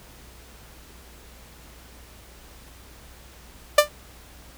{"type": "tone with exponential decay", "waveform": "sawtooth", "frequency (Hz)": 593, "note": "D5", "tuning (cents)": 17, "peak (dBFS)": -4, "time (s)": [3.78, 3.89], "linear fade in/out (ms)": 5, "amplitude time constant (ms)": 23, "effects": ["added 60 Hz sine -49 dBFS peak until 4.57 s", "pink hiss -49 dBFS RMS until 4.57 s"]}